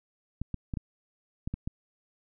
clicks, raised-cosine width 5 ms, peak -20 dBFS, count 7, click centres 0.416 / 0.543 / 0.738 / 0.772 / 1.475 / 1.54 / 1.675 s, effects none

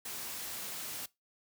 white noise, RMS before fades -41 dBFS, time 0.05-1.06 s, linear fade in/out 5 ms, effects noise-tail reverb RT60 0.2 s tail -21 dB re dry + high-pass 80 Hz 12 dB/octave

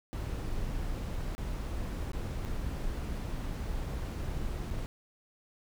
brown noise with dropouts, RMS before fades -35 dBFS, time 0.13-4.86 s, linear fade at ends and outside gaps 0 ms, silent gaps 1.35-1.38 / 2.118-2.133 / 2.45-2.455 / 4.704-4.709 s, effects none

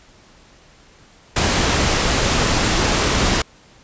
pink noise, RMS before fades -17 dBFS, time 1.36-3.42 s, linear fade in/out 5 ms, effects pink hiss -49 dBFS RMS until 3.83 s + resampled to 16000 Hz

